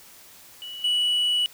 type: tone with level steps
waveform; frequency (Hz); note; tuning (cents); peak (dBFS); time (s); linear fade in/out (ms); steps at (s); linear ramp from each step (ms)
sine; 2945; F#7; -9; -34 / -17; 0.62-1.46; 0; 0.84; 5
effects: tanh soft clip ceiling -19 dBFS + white hiss -49 dBFS RMS until 1.53 s